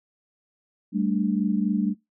sine chord, G suspended second, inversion none, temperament equal, 196 / 220 / 293.7 Hz, G3 / A3 / D4, 0 / 0 / 0 cents, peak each -24 / -25 / -28 dBFS, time 0.92-1.95 s, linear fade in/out 50 ms, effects noise-tail reverb RT60 0.2 s tail -25 dB re dry

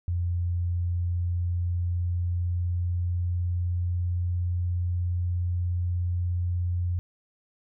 sine tone with pitch glide, 87.31 to 88.32 Hz, F2 to F2, 0 to +20 cents, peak -24 dBFS, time 0.08-6.99 s, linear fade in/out 0 ms, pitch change +20 cents, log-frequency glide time 0.27-4.32 s, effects none

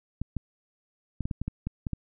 clicks, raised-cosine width 5 ms, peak -18 dBFS, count 10, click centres 0.216 / 0.367 / 1.207 / 1.255 / 1.312 / 1.416 / 1.48 / 1.67 / 1.868 / 1.933 s, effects none

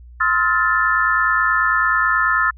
sine chord, F major seventh, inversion second, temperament equal with one note detuned, 1046.5 / 1287.7 / 1396.9 / 1760 Hz, C6 / E6 / F6 / A6, 0 / -41 / 0 / 0 cents, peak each -23 / -19 / -20 / -18 dBFS, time 0.2-2.51 s, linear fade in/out 10 ms, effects added 60 Hz sine -38 dBFS peak until 2.57 s

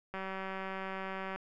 click train, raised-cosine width 0.5 ms, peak -25 dBFS, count 234, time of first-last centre 0.14-1.36 s, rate 191 Hz, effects none

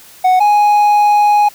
triangle tone pair in turn, 740 / 830.6 Hz, F#5 / G#5, 0 / 0 cents, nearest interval major second, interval 200 cents, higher second, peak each -5 dBFS, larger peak neither, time 0.24-0.4 / 0.4-1.49 s, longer second, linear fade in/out 10 ms, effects white hiss -40 dBFS RMS until 1.54 s

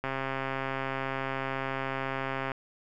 click train, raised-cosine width 0.5 ms, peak -17 dBFS, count 333, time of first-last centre 0.04-2.518 s, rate 134 Hz, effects none

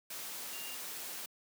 sine tone in noise, 2794 Hz, F7, in tune, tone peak -47 dBFS, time 0.53-0.75 s, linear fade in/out 5 ms, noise white, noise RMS -43 dBFS, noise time 0.1-1.26 s, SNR -7 dB, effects high-pass 200 Hz 12 dB/octave

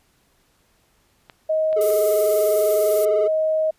clicks, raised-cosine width 0.3 ms, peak -24 dBFS, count 3, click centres 1.298 / 1.729 / 1.903 s
sine tone, 629 Hz, D#5, 19 cents sharp, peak -17 dBFS, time 1.49-3.71 s, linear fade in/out 10 ms
triangle tone with vibrato, 422.7 Hz, G#4, 31 cents sharp, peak -18 dBFS, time 1.76-3.28 s, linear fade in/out 10 ms, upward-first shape square, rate 20 Hz, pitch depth 55 cents each way
violet noise, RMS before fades -28 dBFS, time 1.81-3.05 s, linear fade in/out 0 ms
effects pink hiss -62 dBFS RMS until 3.78 s + resampled to 32000 Hz

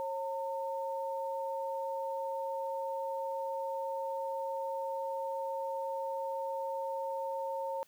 sine tone pair together, 542.1 / 907 Hz, C#5 / A#5, -39 / -48 cents, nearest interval major sixth, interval 891 cents, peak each -36 / -37 dBFS, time 0-7.83 s, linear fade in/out 0 ms, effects white hiss -66 dBFS RMS until 7.87 s

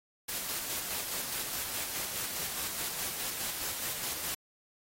white noise with tremolo, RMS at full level -35 dBFS, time 0.28-4.35 s, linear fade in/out 10 ms, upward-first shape square, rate 4.8 Hz, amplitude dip 30%, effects AAC 48 kbps

